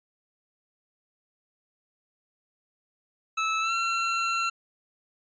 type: tone with pitch glide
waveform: 25% pulse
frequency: 1307 to 1357 Hz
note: E6 to E6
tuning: -15 to +50 cents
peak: -21 dBFS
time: 3.37-4.5 s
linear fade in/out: 10 ms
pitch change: +65 cents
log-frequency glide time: 3.6-3.74 s
effects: resampled to 16000 Hz